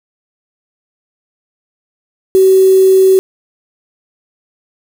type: tone with quantisation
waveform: sine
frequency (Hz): 380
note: F#4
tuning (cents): +46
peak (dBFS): -4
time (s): 2.35-3.19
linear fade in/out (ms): 0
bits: 4
effects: none